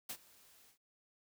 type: noise with ADSR envelope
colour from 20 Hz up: white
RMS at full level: -41 dBFS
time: 0.09-0.78 s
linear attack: 8 ms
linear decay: 69 ms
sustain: -23 dB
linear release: 100 ms
effects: none